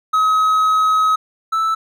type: tone pair in turn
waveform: triangle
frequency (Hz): 1274 / 1315.9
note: D#6 / E6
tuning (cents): +41 / -3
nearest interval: minor second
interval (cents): 56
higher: second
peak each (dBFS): -10 / -13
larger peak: first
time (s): 0.13-1.16 / 1.52-1.75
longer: first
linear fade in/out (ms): 10
effects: none